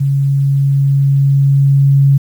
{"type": "tone with level ramp", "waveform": "sine", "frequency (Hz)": 138.59, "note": "C#3", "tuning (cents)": 0, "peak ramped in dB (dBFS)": [-10, -5], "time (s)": [0, 2.18], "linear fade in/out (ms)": 10, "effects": ["7-bit"]}